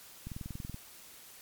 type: click train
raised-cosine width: 5 ms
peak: -28 dBFS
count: 11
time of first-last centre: 0.27-0.744 s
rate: 21.1 Hz
effects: white hiss -53 dBFS RMS until 1.41 s + MP3 96 kbps